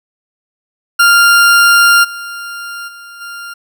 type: tone with level steps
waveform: 40% pulse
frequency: 1396.9 Hz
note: F6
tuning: in tune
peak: -4 / -22 / -30 / -24 dBFS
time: 0.99-3.54 s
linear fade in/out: 10 ms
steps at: 2.03 / 2.87 / 3.2 s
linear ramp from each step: 20 ms
effects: none